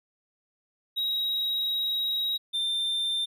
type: tone pair in turn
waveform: triangle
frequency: 3819 / 3584 Hz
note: A#7 / A7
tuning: +41 / +31 cents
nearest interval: minor second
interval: 110 cents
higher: first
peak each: -24 dBFS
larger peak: neither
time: 0.96-2.38 / 2.53-3.26 s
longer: first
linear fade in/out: 20 ms
effects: none